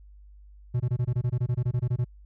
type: tone bursts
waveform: triangle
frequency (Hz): 122.5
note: B2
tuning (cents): -14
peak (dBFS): -20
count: 16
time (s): 0.74-2.046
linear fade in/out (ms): 10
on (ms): 61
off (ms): 22
effects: added 50 Hz sine -47 dBFS peak until 2.25 s